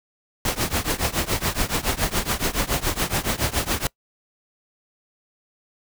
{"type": "noise with tremolo", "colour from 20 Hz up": "pink", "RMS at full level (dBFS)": -20, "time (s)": [0.45, 3.87], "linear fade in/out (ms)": 2, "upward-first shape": "triangle", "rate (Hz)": 7.1, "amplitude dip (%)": 95, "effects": ["noise-tail reverb RT60 0.1 s tail -24 dB re dry"]}